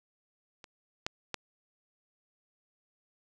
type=clicks; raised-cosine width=0.2 ms; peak=-30 / -14 / -16 dBFS; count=3; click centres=0.642 / 1.065 / 1.343 s; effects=none